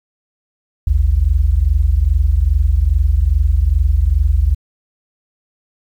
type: tone pair together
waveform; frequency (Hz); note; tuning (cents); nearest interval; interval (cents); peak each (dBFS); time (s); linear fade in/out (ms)
sine; 54.27 / 76.7; A1 / D#2; -23 / -24; tritone; 599; -13; 0.87-4.55; 5
effects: 8-bit